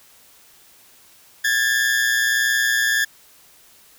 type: tone pair together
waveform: 40% pulse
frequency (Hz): 1638.5 / 1760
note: G#6 / A6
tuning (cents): -24 / 0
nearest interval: minor second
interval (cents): 124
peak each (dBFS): -19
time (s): 1.44-3.05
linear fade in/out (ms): 10
effects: white hiss -51 dBFS RMS until 3.98 s